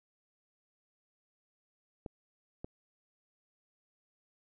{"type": "clicks", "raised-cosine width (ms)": 2, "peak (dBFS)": -27, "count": 2, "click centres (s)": [2.062, 2.645], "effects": []}